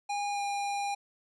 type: tone with pitch glide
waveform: square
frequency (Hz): 815 to 807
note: G#5 to G#5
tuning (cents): -33 to -50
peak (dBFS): -31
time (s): 0.09-0.95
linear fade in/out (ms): 10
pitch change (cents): -17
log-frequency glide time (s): 0.31-0.41
effects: resampled to 22050 Hz